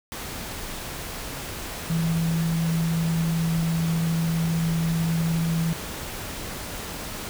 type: tone in noise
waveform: sine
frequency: 164.81 Hz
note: E3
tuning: in tune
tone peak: -21 dBFS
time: 1.9-5.73 s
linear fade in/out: 0 ms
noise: pink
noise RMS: -34 dBFS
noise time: 0.12-7.29 s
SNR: +10 dB
effects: none